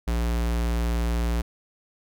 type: tone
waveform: square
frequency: 58.27 Hz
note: A#1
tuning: in tune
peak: -23 dBFS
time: 0.07-1.42 s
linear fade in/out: 10 ms
effects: none